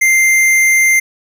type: tone with hard clipping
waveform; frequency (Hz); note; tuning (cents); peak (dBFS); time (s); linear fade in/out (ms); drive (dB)
sine; 2093; C7; 0; -9; 0.01-1; 10; 15
effects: none